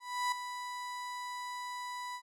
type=tone with ADSR envelope; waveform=35% pulse; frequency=987.8 Hz; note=B5; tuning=in tune; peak=-27 dBFS; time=0-2.22 s; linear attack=320 ms; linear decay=4 ms; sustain=-10 dB; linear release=70 ms; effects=low-pass 10000 Hz 12 dB/octave